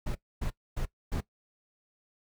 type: noise bursts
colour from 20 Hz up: brown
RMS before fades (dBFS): -31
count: 4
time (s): 0.06-1.208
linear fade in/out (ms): 10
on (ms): 92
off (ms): 260
effects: noise-tail reverb RT60 0.1 s tail -18 dB re dry